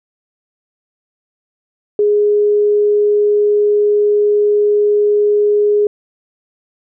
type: tone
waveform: sine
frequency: 415.3 Hz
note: G#4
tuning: in tune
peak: -9 dBFS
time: 1.99-5.87 s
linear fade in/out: 2 ms
effects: none